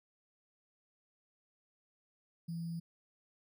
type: tone with sample-and-hold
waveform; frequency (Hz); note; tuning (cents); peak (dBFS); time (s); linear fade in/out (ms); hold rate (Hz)
sine; 167.2; E3; +25; -37; 2.48-2.8; 10; 4900
effects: none